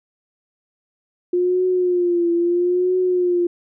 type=tone with vibrato; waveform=sine; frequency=354.4 Hz; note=F4; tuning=25 cents sharp; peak=-15 dBFS; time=1.33-3.47 s; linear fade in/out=5 ms; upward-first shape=triangle; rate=0.76 Hz; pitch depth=72 cents each way; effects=none